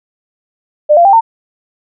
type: tone with pitch steps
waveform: sine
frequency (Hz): 599 / 688.1 / 790.4 / 907.9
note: D5 / F5 / G5 / A#5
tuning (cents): +34 / -26 / +14 / -46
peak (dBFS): -3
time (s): 0.89-1.21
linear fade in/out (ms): 20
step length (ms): 80
effects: none